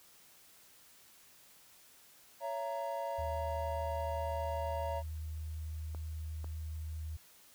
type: chord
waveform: triangle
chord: A# diminished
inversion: first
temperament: just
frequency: 559.4 / 671.3 / 932.3 Hz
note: C#5 / E5 / A#5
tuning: +16 / +31 / 0 cents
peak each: -38 dBFS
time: 2.4-5.03 s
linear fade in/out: 50 ms
type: tone with pitch glide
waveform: sine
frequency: 77.78 to 78.5 Hz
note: D#2 to D#2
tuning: 0 to +16 cents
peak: -38 dBFS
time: 3.18-7.17 s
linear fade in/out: 10 ms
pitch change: +16 cents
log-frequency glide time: 4.67-5.9 s
type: clicks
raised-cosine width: 1 ms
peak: -34 dBFS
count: 2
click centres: 5.948 / 6.444 s
effects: white hiss -61 dBFS RMS until 7.54 s